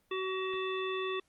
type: harmonic tone with a mistuned harmonic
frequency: 377.1 Hz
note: F#4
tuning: 33 cents sharp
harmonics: 1 / 3 / 5 / 7 / 9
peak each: -34 / -39 / -44 / -42 / -43 dBFS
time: 0.11-1.2 s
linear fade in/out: 5 ms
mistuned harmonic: 9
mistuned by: +54 cents
effects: pink hiss -73 dBFS RMS until 1.28 s + Opus 32 kbps